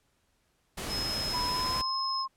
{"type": "noise", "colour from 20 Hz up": "pink", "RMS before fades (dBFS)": -36, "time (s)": [0.77, 1.82], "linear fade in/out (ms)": 10}
{"type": "tone", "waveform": "sine", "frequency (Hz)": 5150, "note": "E8", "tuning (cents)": -41, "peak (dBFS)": -31, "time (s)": [0.88, 2.26], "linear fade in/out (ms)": 50}
{"type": "tone with pitch glide", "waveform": "sine", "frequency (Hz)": [987.8, 1064.8], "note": ["B5", "C6"], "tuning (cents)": [0, 30], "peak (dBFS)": -31, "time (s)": [1.33, 2.28], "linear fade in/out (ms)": 20, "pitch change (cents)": 130, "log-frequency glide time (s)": [1.46, 1.96]}
{"effects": ["pink hiss -72 dBFS RMS until 2.36 s", "low-pass 12000 Hz 12 dB/octave"]}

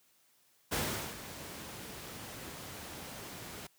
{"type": "noise with ADSR envelope", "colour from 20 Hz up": "pink", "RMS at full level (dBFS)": -32, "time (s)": [0.71, 3.67], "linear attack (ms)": 20, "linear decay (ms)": 420, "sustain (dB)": -13, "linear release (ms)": 5, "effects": ["white hiss -69 dBFS RMS until 3.78 s", "high-pass 80 Hz 12 dB/octave"]}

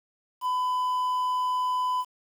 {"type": "tone with quantisation", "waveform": "triangle", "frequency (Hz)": 1004, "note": "B5", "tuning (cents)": 28, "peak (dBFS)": -22, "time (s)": [0.41, 2.05], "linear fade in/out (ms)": 50, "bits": 8, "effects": []}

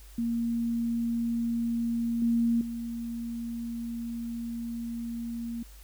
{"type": "tone with level steps", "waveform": "sine", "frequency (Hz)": 233.1, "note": "A#3", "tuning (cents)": 0, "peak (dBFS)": [-26, -22, -32], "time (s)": [0.18, 5.63], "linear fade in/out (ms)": 5, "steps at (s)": [2.22, 2.61], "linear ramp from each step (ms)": 2, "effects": ["added 50 Hz sine -47 dBFS peak until 5.83 s", "white hiss -56 dBFS RMS until 5.83 s"]}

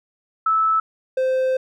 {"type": "tone pair in turn", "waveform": ["sine", "triangle"], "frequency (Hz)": [1309, 519.5], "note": ["E6", "C5"], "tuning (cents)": [-13, -12], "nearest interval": "octave + major third", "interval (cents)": 1599, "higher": "first", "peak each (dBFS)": -15, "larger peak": "neither", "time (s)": [[0.46, 0.8], [1.17, 1.57]], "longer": "second", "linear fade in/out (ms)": 5, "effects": []}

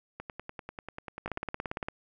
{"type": "two click trains", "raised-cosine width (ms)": 0.5, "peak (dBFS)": [-24, -18], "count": [13, 12], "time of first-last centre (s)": [[0.2, 1.376], [1.26, 1.885]], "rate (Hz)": [10.2, 17.6], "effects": []}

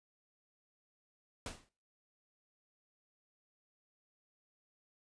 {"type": "noise with exponential decay", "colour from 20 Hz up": "pink", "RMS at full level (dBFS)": -39, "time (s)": [1.46, 1.69], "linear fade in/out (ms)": 2, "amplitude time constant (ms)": 50, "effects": ["noise-tail reverb RT60 0.4 s tail -21 dB re dry", "resampled to 22050 Hz"]}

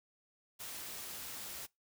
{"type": "noise", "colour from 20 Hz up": "white", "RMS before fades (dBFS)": -45, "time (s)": [0.59, 1.67], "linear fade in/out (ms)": 20, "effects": ["noise-tail reverb RT60 0.2 s tail -24 dB re dry"]}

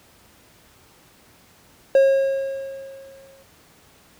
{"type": "tone with exponential decay", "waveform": "triangle", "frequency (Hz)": 542, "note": "C#5", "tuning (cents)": -39, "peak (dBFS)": -8, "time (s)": [1.95, 3.43], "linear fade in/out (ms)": 2, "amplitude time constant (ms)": 320, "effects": ["pink hiss -53 dBFS RMS until 4.19 s", "high-pass 60 Hz 12 dB/octave"]}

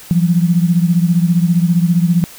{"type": "beating tone pair", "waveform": "sine", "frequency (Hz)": [169.2, 184.2], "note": ["E3", "F#3"], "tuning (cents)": [45, -7], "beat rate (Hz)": 15, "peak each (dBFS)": [-11, -15], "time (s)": [0.11, 2.24], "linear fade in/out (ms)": 0, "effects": ["white hiss -37 dBFS RMS until 2.38 s"]}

